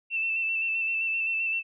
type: tone with vibrato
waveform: sine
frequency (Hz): 2668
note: E7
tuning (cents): +20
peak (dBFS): -25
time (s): 0.1-1.63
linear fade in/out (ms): 50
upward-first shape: square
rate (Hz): 7.7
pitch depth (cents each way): 21
effects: none